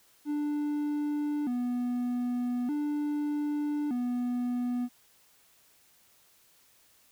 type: tone with vibrato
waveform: triangle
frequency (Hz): 268.9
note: C4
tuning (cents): +47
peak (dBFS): -26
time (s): 0.25-4.89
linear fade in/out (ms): 50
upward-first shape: square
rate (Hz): 0.41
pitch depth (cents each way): 160
effects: white hiss -63 dBFS RMS until 7.11 s